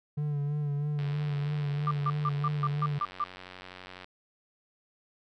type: tone with vibrato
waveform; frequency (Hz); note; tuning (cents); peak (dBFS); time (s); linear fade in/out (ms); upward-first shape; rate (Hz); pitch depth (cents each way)
triangle; 146; D3; -10; -26; 0.17-2.99; 10; sine; 3.1; 38
type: click train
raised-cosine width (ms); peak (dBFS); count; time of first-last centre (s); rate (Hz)
0.3; -28; 282; 0.99-4.044; 92
type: tone bursts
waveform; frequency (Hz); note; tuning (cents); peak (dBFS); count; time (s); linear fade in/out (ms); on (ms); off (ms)
sine; 1186; D6; +17; -26; 8; 1.87-3.24; 2; 40; 150
effects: none